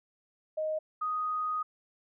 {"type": "tone pair in turn", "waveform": "sine", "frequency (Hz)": [623, 1246], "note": ["D#5", "D#6"], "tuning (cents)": [2, 2], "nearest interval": "octave", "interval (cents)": 1200, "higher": "second", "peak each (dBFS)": [-29, -29], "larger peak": "neither", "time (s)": [[0.57, 0.79], [1.01, 1.63]], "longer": "second", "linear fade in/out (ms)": 10, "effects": []}